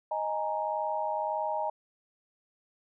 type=chord; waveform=sine; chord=D# suspended fourth; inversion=none; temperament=equal; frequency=622.3 / 830.6 / 932.3 Hz; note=D#5 / G#5 / A#5; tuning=0 / 0 / 0 cents; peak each=-33 dBFS; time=0.11-1.7 s; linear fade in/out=5 ms; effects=none